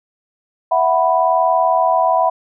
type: chord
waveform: sine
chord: E suspended second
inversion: none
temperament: equal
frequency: 659.3 / 740 / 987.8 Hz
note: E5 / F#5 / B5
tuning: 0 / 0 / 0 cents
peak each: -16 dBFS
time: 0.71-2.3 s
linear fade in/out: 10 ms
effects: none